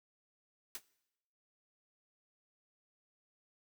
white noise with exponential decay, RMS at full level -37 dBFS, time 0.75-0.82 s, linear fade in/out 2 ms, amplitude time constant 15 ms, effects noise-tail reverb RT60 0.9 s tail -21 dB re dry

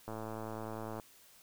click train, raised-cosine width 1 ms, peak -28 dBFS, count 102, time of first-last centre 0.08-0.998 s, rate 110 Hz, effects white hiss -61 dBFS RMS until 1.42 s

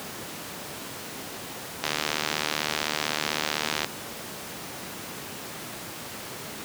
click train, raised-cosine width 0.2 ms, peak -7 dBFS, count 153, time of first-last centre 1.84-3.845 s, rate 75.8 Hz, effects pink hiss -37 dBFS RMS until 6.64 s + high-pass 150 Hz 12 dB/octave

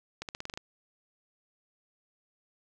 accelerating click train, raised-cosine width 0.2 ms, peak -20 dBFS, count 8, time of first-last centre 0.22-0.575 s, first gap 68 ms, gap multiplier 0.9, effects none

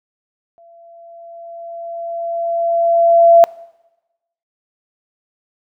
sine tone with exponential growth, 677 Hz, E5, 46 cents sharp, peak -3 dBFS, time 0.58-3.44 s, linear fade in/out 0 ms, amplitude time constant 620 ms, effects noise-tail reverb RT60 1.0 s tail -22 dB re dry

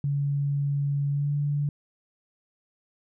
sine tone with pitch glide, 141.9 to 144.88 Hz, C#3 to D3, +41 to -23 cents, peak -23 dBFS, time 0.04-1.69 s, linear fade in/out 2 ms, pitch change +36 cents, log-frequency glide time 1.1-1.32 s, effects none

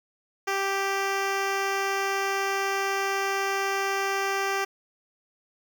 10% pulse tone with notch filter, 392 Hz, G4, in tune, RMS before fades -27 dBFS, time 0.47-4.65 s, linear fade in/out 10 ms, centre 11000 Hz, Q 0.82, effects 9-bit

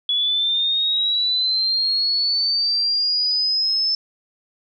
sine linear sweep, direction up, 3384 to 5274 Hz, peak -17 dBFS, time 0.09-3.95 s, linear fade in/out 2 ms, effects none

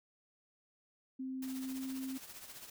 sine tone with pitch glide, 261.6 to 263.9 Hz, C4 to C4, 0 to +15 cents, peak -38 dBFS, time 1.19-2.18 s, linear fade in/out 10 ms, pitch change +15 cents, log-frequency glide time 1.6-1.85 s
white noise with tremolo, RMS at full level -48 dBFS, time 1.42-2.7 s, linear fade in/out 5 ms, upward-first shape triangle, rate 15 Hz, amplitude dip 65%
effects none

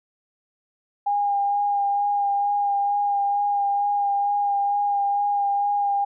sine tone with vibrato, 810 Hz, G#5, 43 cents flat, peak -19 dBFS, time 1.06-6.05 s, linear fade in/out 10 ms, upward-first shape sine, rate 2.2 Hz, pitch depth 15 cents each way, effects none

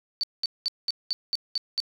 sine tone bursts, 4536 Hz, C#8, 39 cents sharp, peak -23 dBFS, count 8, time 0.21-1.802 s, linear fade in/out 0 ms, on 24 ms, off 200 ms, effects none

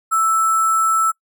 sine tone with sample-and-hold, 1320 Hz, E6, 2 cents sharp, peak -13 dBFS, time 0.11-1.12 s, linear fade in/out 20 ms, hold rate 8820 Hz, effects noise-tail reverb RT60 0.1 s tail -24 dB re dry

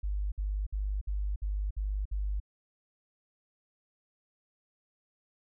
sine tone bursts, 50.2 Hz, G1, 42 cents sharp, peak -29 dBFS, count 7, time 0.03-2.402 s, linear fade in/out 10 ms, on 290 ms, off 57 ms, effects none

